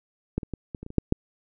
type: clicks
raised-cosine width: 3 ms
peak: -12 / -22 / -18 / -20 / -25 / -26 / -26 / -6 / -7 dBFS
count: 9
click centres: 0.38 / 0.432 / 0.537 / 0.748 / 0.83 / 0.864 / 0.904 / 0.983 / 1.124 s
effects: none